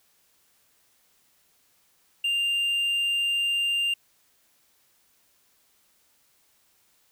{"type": "tone", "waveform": "triangle", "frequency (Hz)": 2794, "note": "F7", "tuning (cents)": 0, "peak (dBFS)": -21, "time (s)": [2.24, 3.94], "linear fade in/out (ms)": 5, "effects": ["white hiss -65 dBFS RMS until 7.11 s"]}